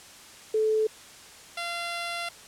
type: tone pair in turn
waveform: sine / 10% pulse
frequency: 434.9 / 688.4 Hz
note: A4 / F5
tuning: -20 / -25 cents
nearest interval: minor sixth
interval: 795 cents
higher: second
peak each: -21 / -22 dBFS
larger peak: first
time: 0.54-0.87 / 1.57-2.29 s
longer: second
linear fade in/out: 5 ms
effects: white hiss -48 dBFS RMS until 2.47 s + low-pass 9000 Hz 12 dB/octave